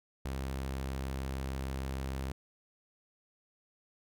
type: tone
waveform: sawtooth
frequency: 66.6 Hz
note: C2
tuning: 31 cents sharp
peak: -31 dBFS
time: 0.25-2.32 s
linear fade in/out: 5 ms
effects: none